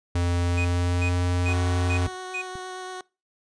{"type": "tone with pitch glide", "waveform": "square", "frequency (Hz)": [87.31, 88.89], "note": ["F2", "F2"], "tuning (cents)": [0, 31], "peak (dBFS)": -22, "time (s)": [0.15, 2.07], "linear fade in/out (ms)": 5, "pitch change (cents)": 31, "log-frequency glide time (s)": [0.42, 1.19]}
{"type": "tone bursts", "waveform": "triangle", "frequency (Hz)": 2489, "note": "D#7", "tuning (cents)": 0, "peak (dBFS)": -26, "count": 5, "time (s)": [0.57, 2.42], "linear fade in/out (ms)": 10, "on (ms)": 82, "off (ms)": 360}
{"type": "tone with vibrato", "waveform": "15% pulse", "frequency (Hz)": 370, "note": "F#4", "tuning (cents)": 0, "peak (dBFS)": -27, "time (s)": [1.48, 3.01], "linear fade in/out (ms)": 2, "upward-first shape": "sine", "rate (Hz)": 8.6, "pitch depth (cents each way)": 9}
{"type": "clicks", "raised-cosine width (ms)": 5, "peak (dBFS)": -28, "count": 2, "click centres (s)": [2.079, 2.555]}
{"effects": ["noise-tail reverb RT60 0.3 s tail -24 dB re dry", "resampled to 22050 Hz"]}